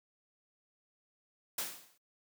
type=noise with exponential decay; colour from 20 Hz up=white; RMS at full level=-33 dBFS; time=1.58-1.98 s; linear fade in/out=5 ms; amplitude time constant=85 ms; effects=noise-tail reverb RT60 0.1 s tail -25 dB re dry + high-pass 150 Hz 12 dB/octave